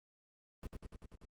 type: noise with echo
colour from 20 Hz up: brown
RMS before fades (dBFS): -43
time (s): 0.63-0.67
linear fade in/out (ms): 2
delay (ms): 97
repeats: 6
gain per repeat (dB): -2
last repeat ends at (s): 1.252
effects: Opus 32 kbps